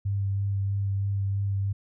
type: tone with vibrato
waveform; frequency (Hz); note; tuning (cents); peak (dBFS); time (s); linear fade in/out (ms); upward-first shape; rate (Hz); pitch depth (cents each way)
sine; 99; G2; +18; -24; 0.05-1.73; 10; sine; 3.1; 14
effects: none